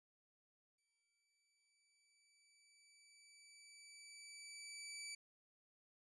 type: tone with exponential growth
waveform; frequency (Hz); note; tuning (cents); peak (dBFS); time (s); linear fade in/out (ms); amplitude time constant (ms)
15% pulse; 2309; D7; -30; -40; 0.78-5.15; 5; 950
effects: resampled to 24000 Hz